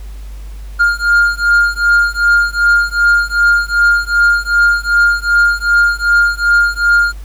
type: beating tone pair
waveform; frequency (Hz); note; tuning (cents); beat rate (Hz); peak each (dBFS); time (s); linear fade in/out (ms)
triangle; 1408 / 1410.6; F6 / F6; +14 / +17; 2.6; -10; 0.79-7.13; 20
effects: added 50 Hz sine -25 dBFS peak until 7.24 s + pink hiss -44 dBFS RMS until 7.24 s